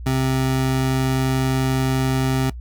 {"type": "tone", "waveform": "25% pulse", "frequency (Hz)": 131.5, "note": "C3", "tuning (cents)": 9, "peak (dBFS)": -14, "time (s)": [0.06, 2.5], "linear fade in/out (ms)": 5, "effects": ["noise-tail reverb RT60 0.1 s tail -19 dB re dry", "added 60 Hz sine -30 dBFS peak until 2.6 s"]}